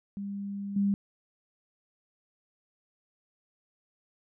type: tone with level steps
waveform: sine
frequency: 200 Hz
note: G3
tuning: 35 cents sharp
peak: -33 / -23 dBFS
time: 0.17-0.94 s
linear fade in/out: 0 ms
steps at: 0.76 s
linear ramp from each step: 5 ms
effects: none